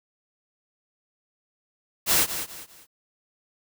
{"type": "noise with echo", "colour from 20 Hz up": "white", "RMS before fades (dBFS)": -20, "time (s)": [2.06, 2.27], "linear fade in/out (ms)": 50, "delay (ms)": 200, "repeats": 3, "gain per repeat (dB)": -10, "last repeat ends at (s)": 2.87, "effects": []}